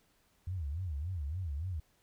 sine tone with vibrato, 81.2 Hz, E2, 26 cents flat, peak -34 dBFS, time 0.47-1.8 s, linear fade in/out 5 ms, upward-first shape sine, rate 3.5 Hz, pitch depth 270 cents each way, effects pink hiss -71 dBFS RMS until 2.02 s

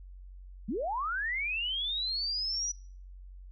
sine linear sweep, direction up, 174.61 to 5900 Hz, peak -30 dBFS, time 0.68-2.72 s, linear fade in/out 10 ms, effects noise-tail reverb RT60 0.5 s tail -23 dB re dry + added 46 Hz sine -45 dBFS peak until 3.51 s

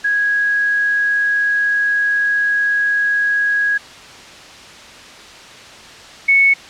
sine tone pair in turn, 1656 / 2210 Hz, G#6 / C#7, -5 / -6 cents, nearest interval perfect fourth, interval 499 cents, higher second, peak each -13 / -8 dBFS, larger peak second, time 0.04-3.78 / 6.28-6.54 s, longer first, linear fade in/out 10 ms, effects white hiss -37 dBFS RMS until 6.69 s + low-pass 5000 Hz 12 dB/octave

